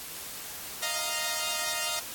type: chord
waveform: 5% pulse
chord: Eb suspended second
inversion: none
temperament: equal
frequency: 622.3 / 698.5 / 932.3 Hz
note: Eb5 / F5 / Bb5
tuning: 0 / 0 / 0 cents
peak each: -22 dBFS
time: 0.82-2 s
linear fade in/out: 10 ms
effects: white hiss -40 dBFS RMS until 2.14 s + AAC 64 kbps